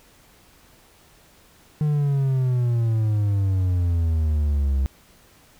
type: exponential sweep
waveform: triangle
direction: down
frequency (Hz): 152.8 to 66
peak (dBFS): -16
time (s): 1.81-4.86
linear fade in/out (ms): 0
effects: pink hiss -54 dBFS RMS until 5.59 s